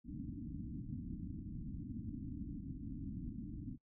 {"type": "low-pass noise", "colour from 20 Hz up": "white", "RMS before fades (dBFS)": -45, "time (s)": [0.04, 3.78], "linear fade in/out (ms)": 50, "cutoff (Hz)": 300, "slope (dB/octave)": 96, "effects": ["noise-tail reverb RT60 0.1 s tail -25 dB re dry"]}